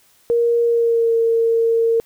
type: tone with pitch glide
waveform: sine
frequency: 470 to 457.9 Hz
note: A#4 to A#4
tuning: +14 to -31 cents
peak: -13 dBFS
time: 0.3-2 s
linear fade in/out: 0 ms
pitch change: -45 cents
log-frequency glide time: 0.63-1.15 s
effects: white hiss -55 dBFS RMS until 2.05 s